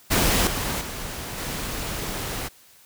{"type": "noise with level steps", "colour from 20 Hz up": "pink", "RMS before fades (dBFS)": [-20, -27, -33, -30], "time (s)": [0.1, 2.49], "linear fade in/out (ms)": 20, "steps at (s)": [0.47, 0.81, 1.38], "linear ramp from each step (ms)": 2, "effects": ["white hiss -53 dBFS RMS until 2.85 s"]}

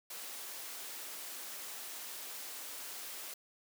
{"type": "high-pass noise", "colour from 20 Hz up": "white", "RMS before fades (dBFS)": -45, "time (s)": [0.1, 3.34], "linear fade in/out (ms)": 5, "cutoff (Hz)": 320, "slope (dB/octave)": 12, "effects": []}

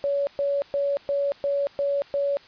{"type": "tone bursts", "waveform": "sine", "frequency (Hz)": 564, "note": "C#5", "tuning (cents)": 30, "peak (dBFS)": -21, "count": 7, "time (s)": [0.04, 2.37], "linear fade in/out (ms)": 0, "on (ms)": 230, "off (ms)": 120, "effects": ["white hiss -50 dBFS RMS until 2.47 s", "resampled to 11025 Hz"]}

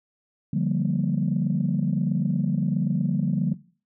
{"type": "chord", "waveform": "sine", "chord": "G minor seventh", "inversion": "second", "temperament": "equal", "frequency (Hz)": [146.83, 174.61, 196, 233.1], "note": ["D3", "F3", "G3", "Bb3"], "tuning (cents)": [0, 0, 0, 0], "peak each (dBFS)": [-25, -25, -27, -28], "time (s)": [0.53, 3.54], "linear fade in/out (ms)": 5, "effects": ["noise-tail reverb RT60 0.4 s tail -18 dB re dry", "tanh soft clip ceiling -13 dBFS"]}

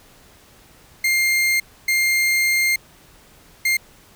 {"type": "tone bursts at uneven times", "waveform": "40% pulse", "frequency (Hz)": 2112, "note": "C7", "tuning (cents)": 16, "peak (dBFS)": -15, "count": 3, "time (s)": [[1.04, 1.6], [1.88, 2.76], [3.65, 3.77]], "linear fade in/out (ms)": 5, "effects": ["pink hiss -50 dBFS RMS until 4.15 s"]}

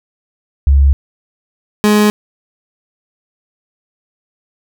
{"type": "tone pair in turn", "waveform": ["sine", "30% pulse"], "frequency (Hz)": [69.3, 209.8], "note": ["C#2", "G#3"], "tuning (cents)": [0, 18], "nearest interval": "octave + perfect fifth", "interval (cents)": 1918, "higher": "second", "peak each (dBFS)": -5, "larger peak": "neither", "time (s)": [[0.67, 0.93], [1.84, 2.1]], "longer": "neither", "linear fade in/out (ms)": 0, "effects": []}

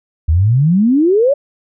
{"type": "exponential sweep", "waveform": "sine", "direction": "up", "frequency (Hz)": [73.9, 587.3], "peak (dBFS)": -8, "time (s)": [0.28, 1.34], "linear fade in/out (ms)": 10, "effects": []}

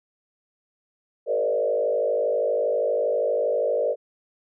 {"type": "tone with frequency modulation", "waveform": "sine", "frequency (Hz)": 530, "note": "C5", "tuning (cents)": 22, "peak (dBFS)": -20, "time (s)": [1.26, 3.96], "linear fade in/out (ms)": 50, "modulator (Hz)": 52.5, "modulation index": 1.7, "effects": []}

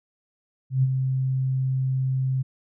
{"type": "tone with ADSR envelope", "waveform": "sine", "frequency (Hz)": 131.4, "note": "C3", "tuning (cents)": 8, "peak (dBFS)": -15, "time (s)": [0.7, 2.43], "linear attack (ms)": 130, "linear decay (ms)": 36, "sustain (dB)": -6, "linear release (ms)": 17, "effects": []}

